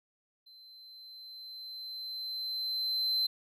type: tone with level ramp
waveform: triangle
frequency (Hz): 4080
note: C8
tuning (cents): -44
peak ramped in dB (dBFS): -52 to -25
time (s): 0.46-3.27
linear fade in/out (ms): 10
effects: none